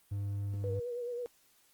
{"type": "tone", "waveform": "triangle", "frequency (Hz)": 100.5, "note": "G2", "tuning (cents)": 44, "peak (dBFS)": -31, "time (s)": [0.11, 0.8], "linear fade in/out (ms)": 10}
{"type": "tone with vibrato", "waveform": "sine", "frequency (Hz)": 483.3, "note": "B4", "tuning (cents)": -38, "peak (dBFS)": -35, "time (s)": [0.64, 1.26], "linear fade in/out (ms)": 0, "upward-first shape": "sine", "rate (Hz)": 9.3, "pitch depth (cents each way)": 39}
{"effects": ["white hiss -67 dBFS RMS until 1.73 s", "Opus 32 kbps"]}